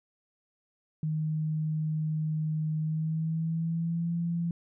sine tone with pitch glide, 155.6 to 169.68 Hz, D#3 to F3, 0 to -50 cents, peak -27 dBFS, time 1.03-4.51 s, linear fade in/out 2 ms, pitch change +150 cents, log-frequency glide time 2.79-4.13 s, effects none

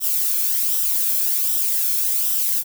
violet noise with flanger, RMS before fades -20 dBFS, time 0-2.64 s, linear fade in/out 50 ms, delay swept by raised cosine 0.44 to 1.06 ms, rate 1.3 Hz, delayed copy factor -0.5, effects none

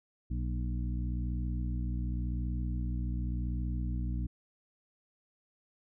harmonic tone with a mistuned harmonic, 60.9 Hz, B1, 24 cents flat, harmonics 1 / 2 / 3 / 4 / 5, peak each -32 / -38 / -42 / -44 / -46 dBFS, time 0.3-4.27 s, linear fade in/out 10 ms, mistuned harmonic 4, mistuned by -43 cents, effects none

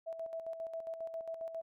sine tone with tremolo, 656 Hz, E5, 9 cents flat, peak -37 dBFS, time 0.06-1.62 s, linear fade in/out 20 ms, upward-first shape square, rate 7.4 Hz, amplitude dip 55%, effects none

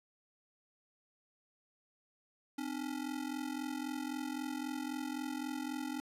square ring-modulated tone, 280.6 Hz, C#4, 21 cents sharp, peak -35 dBFS, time 2.58-6 s, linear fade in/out 0 ms, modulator 21.9 Hz, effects resampled to 32000 Hz + 11-bit

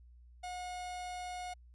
45% pulse tone, 723 Hz, F#5, 40 cents flat, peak -40 dBFS, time 0.43-1.54 s, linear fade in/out 10 ms, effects added 60 Hz sine -55 dBFS peak until 1.74 s + resampled to 24000 Hz

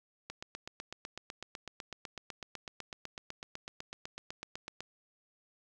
click train, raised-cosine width 0.2 ms, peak -24 dBFS, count 37, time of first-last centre 0.3-4.806 s, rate 7.99 Hz, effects none

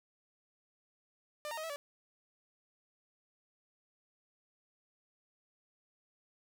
sawtooth tone with pitch steps, 598 / 924 / 627 / 651 / 575 Hz, D5 / A#5 / D#5 / E5 / D5, +31 / -16 / +13 / -22 / -37 cents, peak -35 dBFS, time 1.45-1.76 s, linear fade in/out 0 ms, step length 62 ms, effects none

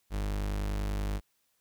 40% pulse tone, 50.5 Hz, G#1, 48 cents flat, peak -29 dBFS, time 0.1-1.21 s, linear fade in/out 50 ms, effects white hiss -74 dBFS RMS until 1.6 s

